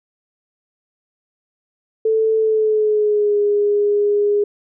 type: tone with pitch glide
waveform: sine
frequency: 441.3 to 411.7 Hz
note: A4 to G#4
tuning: +5 to -15 cents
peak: -13 dBFS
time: 2.05-4.44 s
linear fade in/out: 5 ms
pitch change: -120 cents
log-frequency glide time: 2.37-3.38 s
effects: none